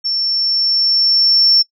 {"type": "tone with level ramp", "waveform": "sine", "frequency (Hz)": 5420, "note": "E8", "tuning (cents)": 47, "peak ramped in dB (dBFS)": [-15, -6], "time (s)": [0.04, 1.63], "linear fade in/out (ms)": 20, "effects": ["noise-tail reverb RT60 0.1 s tail -25 dB re dry", "tanh soft clip ceiling -2 dBFS"]}